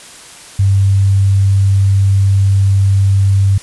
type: tone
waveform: sine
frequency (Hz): 98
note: G2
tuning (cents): 0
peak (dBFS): -7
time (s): 0.59-3.58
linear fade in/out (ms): 5
effects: white hiss -35 dBFS RMS until 3.62 s + resampled to 24000 Hz